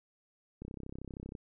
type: click train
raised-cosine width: 3 ms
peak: -30 dBFS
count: 25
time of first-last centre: 0.62-1.352 s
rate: 32.8 Hz
effects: none